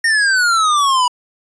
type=exponential sweep; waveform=square; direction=down; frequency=1853 to 970 Hz; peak=-12 dBFS; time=0.04-1.08 s; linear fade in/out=5 ms; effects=resampled to 22050 Hz